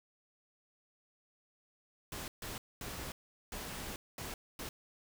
pink noise bursts at uneven times, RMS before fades -43 dBFS, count 6, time 2.12-2.28 / 2.42-2.58 / 2.81-3.12 / 3.52-3.96 / 4.18-4.34 / 4.59-4.69 s, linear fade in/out 2 ms, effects none

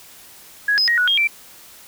sine tone with pitch steps, 1667 / 5060 / 1884 / 1468 / 3241 / 2342 Hz, G#6 / D#8 / A#6 / F#6 / G#7 / D7, +6 / +28 / +18 / -14 / -43 / -5 cents, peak -14 dBFS, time 0.68-1.274 s, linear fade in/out 5 ms, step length 99 ms, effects white hiss -44 dBFS RMS until 1.87 s

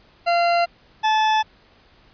40% pulse tone pair in turn, 689 / 868.1 Hz, F5 / A5, -24 / -24 cents, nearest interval major third, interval 400 cents, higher second, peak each -15 dBFS, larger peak neither, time 0.26-0.66 / 1.03-1.43 s, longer neither, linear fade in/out 20 ms, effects pink hiss -54 dBFS RMS until 2.13 s + resampled to 11025 Hz

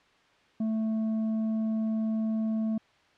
sine tone with tanh clipping, 220.3 Hz, A3, 2 cents sharp, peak -27 dBFS, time 0.6-2.78 s, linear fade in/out 5 ms, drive 5 dB, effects white hiss -62 dBFS RMS until 3.17 s + low-pass 3000 Hz 12 dB/octave

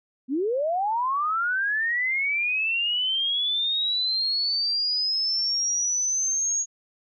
sine linear sweep, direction up, 240 to 6670 Hz, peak -22 dBFS, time 0.28-6.66 s, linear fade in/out 50 ms, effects none

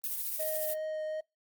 violet noise with tremolo, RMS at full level -33 dBFS, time 0.04-0.74 s, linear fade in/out 0 ms, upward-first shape sine, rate 14 Hz, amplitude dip 40%
triangle tone with vibrato, 622.3 Hz, D#5, in tune, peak -31 dBFS, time 0.39-1.21 s, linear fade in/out 10 ms, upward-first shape triangle, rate 2.7 Hz, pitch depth 9 cents each way
effects noise-tail reverb RT60 0.2 s tail -25 dB re dry + Opus 32 kbps

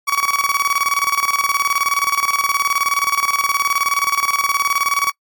30% pulse tone with tremolo, 1129 Hz, C#6, 31 cents sharp, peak -10 dBFS, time 0.07-5.12 s, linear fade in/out 20 ms, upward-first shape square, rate 19 Hz, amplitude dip 70%, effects noise-tail reverb RT60 0.1 s tail -25 dB re dry + MP3 96 kbps

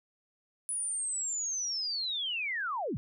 sine linear sweep, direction down, 9956 to 88.4 Hz, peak -31 dBFS, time 0.69-2.97 s, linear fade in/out 0 ms, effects none

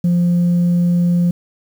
sine tone, 174.61 Hz, F3, in tune, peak -9 dBFS, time 0.04-1.31 s, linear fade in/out 5 ms, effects tanh soft clip ceiling -10 dBFS + 7-bit

